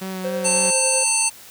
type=tone with vibrato; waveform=sawtooth; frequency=187.9 Hz; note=F#3; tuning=27 cents sharp; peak=-23 dBFS; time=0.01-0.71 s; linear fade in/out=10 ms; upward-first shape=sine; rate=3.7 Hz; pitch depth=17 cents each way
type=tone with tremolo; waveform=triangle; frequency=523.3 Hz; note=C5; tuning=in tune; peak=-20 dBFS; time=0.24-1.04 s; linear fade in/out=10 ms; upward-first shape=sine; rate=10 Hz; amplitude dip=35%
type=harmonic tone; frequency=893 Hz; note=A5; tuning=25 cents sharp; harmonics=1 / 3 / 5 / 7 / 9 / 10; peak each=-28 / -25 / -28 / -25 / -26 / -19 dBFS; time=0.44-1.3 s; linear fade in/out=20 ms
effects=white hiss -43 dBFS RMS until 1.5 s